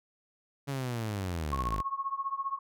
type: linear sweep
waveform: sawtooth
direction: down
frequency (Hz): 142.1 to 46.27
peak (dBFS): -28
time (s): 0.67-1.82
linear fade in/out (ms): 20
type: tone with tremolo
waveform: sine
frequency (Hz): 1094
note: C#6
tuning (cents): -23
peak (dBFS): -27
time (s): 1.52-2.59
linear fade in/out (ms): 10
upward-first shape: triangle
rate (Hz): 15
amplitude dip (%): 95
effects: none